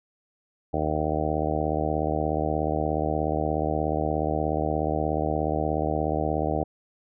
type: harmonic tone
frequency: 76.8 Hz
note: D#2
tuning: 22 cents flat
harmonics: 1 / 2 / 3 / 4 / 5 / 6 / 7 / 8 / 9 / 10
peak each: -31 / -32 / -36 / -31 / -35 / -32 / -34 / -32 / -32 / -32 dBFS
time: 0.73-6.64 s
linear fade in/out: 10 ms
effects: none